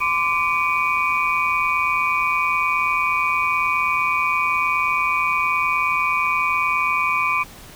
sine tone cluster, 1028 / 1167 / 2292 / 2461 Hz, C6 / D6 / D7 / D#7, -31 / -11 / -43 / -20 cents, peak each -23 dBFS, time 0-7.44 s, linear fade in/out 20 ms, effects pink hiss -42 dBFS RMS until 7.75 s

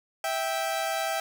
sawtooth tone pair together, 654.1 / 784 Hz, E5 / G5, -14 / 0 cents, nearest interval minor third, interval 314 cents, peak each -26 dBFS, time 0.24-1.2 s, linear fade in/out 2 ms, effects 9-bit

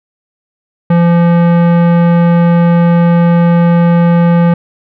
sine tone with tanh clipping, 171.2 Hz, F3, 34 cents flat, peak -7 dBFS, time 0.9-4.54 s, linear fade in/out 5 ms, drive 18 dB, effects none

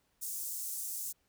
pink high-pass noise, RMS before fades -39 dBFS, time 0.21-1.13 s, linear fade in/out 20 ms, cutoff 7100 Hz, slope 24 dB/octave, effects pink hiss -75 dBFS RMS until 1.28 s

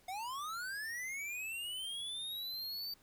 square linear sweep, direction up, 713 to 4631 Hz, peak -40 dBFS, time 0.08-2.94 s, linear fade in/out 5 ms, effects pink hiss -67 dBFS RMS until 3.02 s

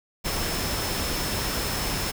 sine tone in noise, 5274 Hz, E8, in tune, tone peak -35 dBFS, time 0.24-2.12 s, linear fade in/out 20 ms, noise pink, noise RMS -28 dBFS, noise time 0.24-2.12 s, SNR -10 dB, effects none

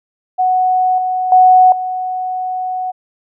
sine tone with level steps, 740 Hz, F#5, in tune, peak -10 / -14 / -4 / -17 dBFS, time 0.38-2.92 s, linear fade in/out 20 ms, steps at 0.98 / 1.32 / 1.72 s, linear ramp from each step 2 ms, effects none

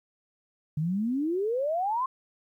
sine exponential sweep, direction up, 146.83 to 1081 Hz, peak -25 dBFS, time 0.77-2.06 s, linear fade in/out 5 ms, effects 11-bit

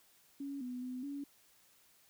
sine tone with pitch steps, 279.1 / 248.8 / 252.9 / 282.4 Hz, C#4 / B3 / B3 / C#4, +12 / +13 / +41 / +32 cents, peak -39 dBFS, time 0.4-1.24 s, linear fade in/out 5 ms, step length 210 ms, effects white hiss -67 dBFS RMS until 2.09 s

